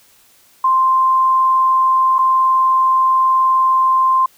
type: tone with dropouts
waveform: sine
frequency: 1046.5 Hz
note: C6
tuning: in tune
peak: -10 dBFS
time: 0.64-4.26 s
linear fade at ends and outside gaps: 5 ms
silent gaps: 2.184-2.189 s
effects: white hiss -51 dBFS RMS until 4.37 s